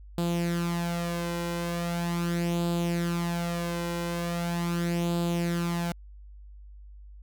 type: tone with flanger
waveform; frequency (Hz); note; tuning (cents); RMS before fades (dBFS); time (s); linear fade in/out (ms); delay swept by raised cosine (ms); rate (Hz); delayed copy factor
sawtooth; 171.6; F3; -30; -29; 0.18-5.92; 2; 0.25 to 2.05; 0.4; +0.6
effects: added 50 Hz sine -44 dBFS peak until 7.22 s